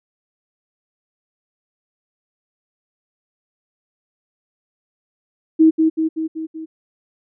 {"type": "tone with echo", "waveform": "sine", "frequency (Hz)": 319.1, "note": "D#4", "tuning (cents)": 44, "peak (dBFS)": -7, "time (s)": [5.59, 5.71], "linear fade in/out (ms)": 20, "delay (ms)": 190, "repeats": 5, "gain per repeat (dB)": -4, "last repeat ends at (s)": 6.66, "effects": []}